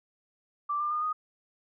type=tone with pitch steps; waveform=sine; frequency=1172 / 1194.6 / 1217.5 / 1241 Hz; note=D6 / D6 / D#6 / D#6; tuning=-4 / +29 / -38 / -5 cents; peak=-27 dBFS; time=0.69-1.13 s; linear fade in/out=10 ms; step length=110 ms; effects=none